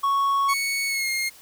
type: tone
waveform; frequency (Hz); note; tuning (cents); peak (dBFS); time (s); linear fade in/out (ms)
triangle; 1108.7; C#6; 0; -17; 0.03-0.54; 10
type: tone with pitch glide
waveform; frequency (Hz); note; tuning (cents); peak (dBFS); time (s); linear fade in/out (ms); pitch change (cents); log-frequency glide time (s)
sawtooth; 2217 to 2134; C#7 to C7; 0 to +34; -20; 0.48-1.3; 20; -66; 0.87-1.09
effects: white hiss -49 dBFS RMS until 1.41 s